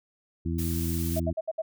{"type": "harmonic tone", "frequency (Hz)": 83.4, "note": "E2", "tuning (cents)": 21, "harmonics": [1, 2, 3, 4], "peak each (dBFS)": [-29, -32, -34, -35], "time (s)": [0.45, 1.33], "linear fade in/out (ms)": 10}
{"type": "noise", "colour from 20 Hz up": "blue", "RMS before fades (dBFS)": -37, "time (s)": [0.58, 1.2], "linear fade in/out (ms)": 10}
{"type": "tone bursts", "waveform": "sine", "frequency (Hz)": 642, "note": "E5", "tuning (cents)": -46, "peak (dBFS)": -26, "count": 5, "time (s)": [1.16, 1.62], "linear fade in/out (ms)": 10, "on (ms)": 40, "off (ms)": 65}
{"effects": []}